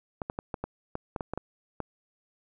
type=clicks; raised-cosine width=1 ms; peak=-18 dBFS; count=11; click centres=0.218 / 0.299 / 0.389 / 0.542 / 0.64 / 0.954 / 1.162 / 1.208 / 1.336 / 1.376 / 1.803 s; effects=none